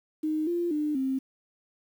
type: tone with pitch steps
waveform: sine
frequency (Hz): 309.8 / 345.9 / 300.5 / 265.3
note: D#4 / F4 / D4 / C4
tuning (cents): -7 / -17 / +40 / +24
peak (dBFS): -25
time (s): 0.23-1.19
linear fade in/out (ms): 10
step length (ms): 240
effects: 9-bit